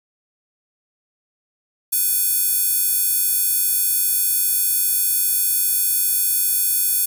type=tone with high-pass filter; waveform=square; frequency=497.5 Hz; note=B4; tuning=13 cents sharp; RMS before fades=-19 dBFS; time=1.92-7.06 s; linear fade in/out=10 ms; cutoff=11000 Hz; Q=1.5; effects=none